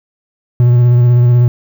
triangle tone with vibrato, 121.6 Hz, B2, 26 cents flat, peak -3 dBFS, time 0.6-1.48 s, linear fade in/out 0 ms, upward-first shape square, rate 16 Hz, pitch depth 18 cents each way, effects 7-bit

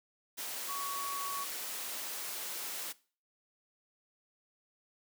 sine tone in noise, 1121 Hz, C#6, 19 cents sharp, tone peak -37 dBFS, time 0.68-1.45 s, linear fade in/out 20 ms, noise white, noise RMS -40 dBFS, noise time 0.37-2.93 s, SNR 0 dB, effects noise-tail reverb RT60 0.4 s tail -20 dB re dry + high-pass 300 Hz 12 dB/octave

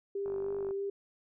sine tone with vibrato, 395.1 Hz, G4, 14 cents sharp, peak -32 dBFS, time 0.15-0.9 s, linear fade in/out 5 ms, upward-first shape sine, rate 3.2 Hz, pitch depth 16 cents each way
click train, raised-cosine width 1 ms, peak -33 dBFS, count 23, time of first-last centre 0.26-0.709 s, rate 49 Hz
effects none

